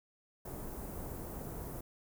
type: band-stop noise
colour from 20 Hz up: pink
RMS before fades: -43 dBFS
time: 0.45-1.81 s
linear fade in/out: 5 ms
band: 820 to 14000 Hz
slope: 12 dB/octave
effects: none